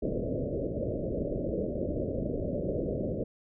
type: low-pass noise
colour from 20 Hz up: white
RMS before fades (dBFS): -32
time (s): 0.02-3.24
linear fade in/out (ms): 10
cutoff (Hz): 610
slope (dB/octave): 96
effects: none